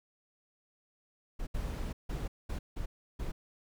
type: noise bursts at uneven times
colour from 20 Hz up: brown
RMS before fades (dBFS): -36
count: 6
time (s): 1.39-1.47 / 1.54-1.93 / 2.09-2.28 / 2.49-2.59 / 2.76-2.86 / 3.19-3.32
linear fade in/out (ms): 10
effects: none